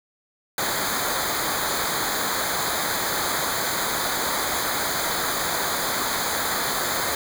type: noise with comb filter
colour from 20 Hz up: pink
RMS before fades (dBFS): -25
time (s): 0.58-7.15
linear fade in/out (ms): 2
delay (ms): 0.36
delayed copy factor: -0.9
effects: none